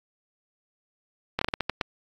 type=slowing click train; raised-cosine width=0.3 ms; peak=-9 dBFS; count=8; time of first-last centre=1.39-1.812 s; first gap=24 ms; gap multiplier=1.3; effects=AAC 64 kbps